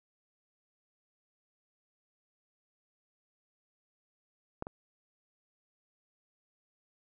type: clicks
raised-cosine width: 1 ms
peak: -21 / -26 dBFS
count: 2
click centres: 4.624 / 4.669 s
effects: none